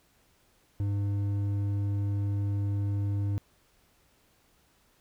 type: tone with hard clipping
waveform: sine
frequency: 100.7 Hz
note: G2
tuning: 47 cents sharp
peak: -28 dBFS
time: 0.8-3.38 s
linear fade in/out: 0 ms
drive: 6 dB
effects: pink hiss -66 dBFS RMS until 5 s